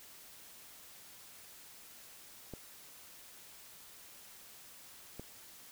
clicks, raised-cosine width 2 ms, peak -30 dBFS, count 2, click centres 2.537 / 5.196 s, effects white hiss -55 dBFS RMS until 5.71 s

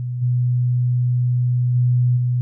sine tone with level steps, 123.47 Hz, B2, in tune, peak -22 / -15 / -13 / -16 dBFS, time 0-2.41 s, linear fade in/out 0 ms, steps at 0.21 / 1.74 / 2.16 s, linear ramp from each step 20 ms, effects none

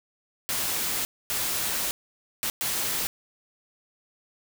white noise bursts at uneven times, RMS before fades -28 dBFS, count 4, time 0.49-1.05 / 1.3-1.91 / 2.43-2.5 / 2.61-3.07 s, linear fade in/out 0 ms, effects none

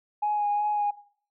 sine tone with vibrato, 830.6 Hz, G#5, in tune, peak -22 dBFS, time 0.22-0.91 s, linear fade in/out 10 ms, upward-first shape sine, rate 2.7 Hz, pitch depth 18 cents each way, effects noise-tail reverb RT60 0.5 s tail -17 dB re dry + tanh soft clip ceiling -18 dBFS

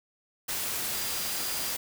sine tone in noise, 4818 Hz, D8, 43 cents sharp, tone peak -40 dBFS, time 0.94-1.73 s, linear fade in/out 10 ms, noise white, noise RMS -32 dBFS, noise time 0.48-1.77 s, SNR -11 dB, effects none

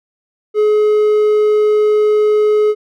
triangle tone, 423.7 Hz, G#4, 35 cents sharp, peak -7 dBFS, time 0.54-2.75 s, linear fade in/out 50 ms, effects none

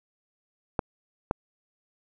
clicks, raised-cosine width 1 ms, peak -10 dBFS, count 2, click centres 0.792 / 1.311 s, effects none

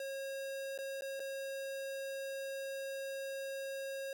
square tone with dropouts, 543 Hz, C#5, 36 cents flat, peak -40 dBFS, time 0-4.13 s, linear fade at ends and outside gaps 2 ms, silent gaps 0.778-0.787 / 1.01-1.02 / 1.196-1.201 s, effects none

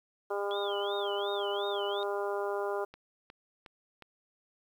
harmonic tone, 201.7 Hz, G3, 50 cents sharp, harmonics 2 / 3 / 4 / 5 / 6 / 7, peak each -33 / -37 / -39 / -41 / -43 / -44 dBFS, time 0.3-2.85 s, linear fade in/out 10 ms
sine tone with vibrato, 3307 Hz, G#7, 8 cents flat, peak -38 dBFS, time 0.51-2.03 s, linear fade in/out 0 ms, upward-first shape sine, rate 2.8 Hz, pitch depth 200 cents each way
click train, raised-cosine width 0.3 ms, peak -32 dBFS, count 4, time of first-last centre 2.94-4.023 s, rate 2.77 Hz
effects 10-bit

